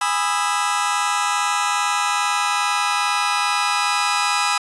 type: chord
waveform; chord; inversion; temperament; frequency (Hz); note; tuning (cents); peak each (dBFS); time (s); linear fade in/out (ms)
sawtooth; E major seventh; first; just; 824.1 / 988.9 / 1236.1 / 1318.5; G#5 / B5 / D#6 / E6; -14 / +2 / -12 / 0; -20; 0.01-4.58; 5
effects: resampled to 24000 Hz